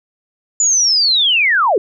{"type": "linear sweep", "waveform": "sine", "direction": "down", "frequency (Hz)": [7040, 351.8], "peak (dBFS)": -10, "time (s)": [0.6, 1.78], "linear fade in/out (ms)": 2, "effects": []}